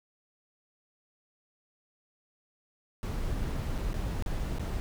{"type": "noise with dropouts", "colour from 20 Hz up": "brown", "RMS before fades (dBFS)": -32, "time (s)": [3.03, 4.8], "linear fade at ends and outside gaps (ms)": 0, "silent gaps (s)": [[3.778, 3.783], [3.933, 3.942], [4.224, 4.261], [4.585, 4.595]], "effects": []}